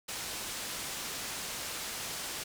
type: low-pass noise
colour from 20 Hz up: white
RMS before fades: -39 dBFS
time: 0.08-2.44 s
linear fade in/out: 10 ms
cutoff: 8700 Hz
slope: 12 dB/octave
effects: none